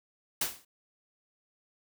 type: noise with exponential decay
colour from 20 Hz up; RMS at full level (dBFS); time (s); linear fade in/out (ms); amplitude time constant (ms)
white; -26; 0.41-0.65; 5; 51
effects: none